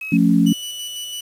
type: tone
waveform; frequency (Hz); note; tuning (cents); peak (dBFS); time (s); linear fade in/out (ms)
sine; 2561; D#7; +49; -26; 0.01-0.17; 5
type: chord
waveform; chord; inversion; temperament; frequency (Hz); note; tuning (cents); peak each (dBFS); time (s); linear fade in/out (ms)
sine; F augmented; none; equal; 174.61 / 220 / 277.2; F3 / A3 / C#4; 0 / 0 / 0; -16; 0.12-0.53; 5
type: tone with tremolo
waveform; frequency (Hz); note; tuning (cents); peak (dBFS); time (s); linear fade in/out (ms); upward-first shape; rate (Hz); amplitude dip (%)
sawtooth; 2960; F#7; 0; -23; 0.46-1.21; 10; square; 6; 30
effects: resampled to 32000 Hz + 7-bit